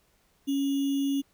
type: tone with sample-and-hold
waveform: sine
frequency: 277.2 Hz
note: C#4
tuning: in tune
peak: -24 dBFS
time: 0.47-1.22 s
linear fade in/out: 20 ms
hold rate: 3150 Hz
effects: pink hiss -67 dBFS RMS until 1.33 s